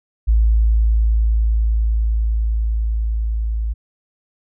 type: tone with level ramp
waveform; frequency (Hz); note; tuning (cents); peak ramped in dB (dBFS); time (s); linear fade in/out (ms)
sine; 55; A1; 0; -10 to -18; 0.27-3.74; 20
effects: none